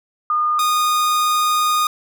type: tone pair in turn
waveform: sine / 45% pulse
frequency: 1219 / 1229.6 Hz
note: D#6 / D#6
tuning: -36 / -21 cents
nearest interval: unison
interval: 15 cents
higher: second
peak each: -15 / -15 dBFS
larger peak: neither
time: 0.3-0.59 / 0.59-1.87 s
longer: second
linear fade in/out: 2 ms
effects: none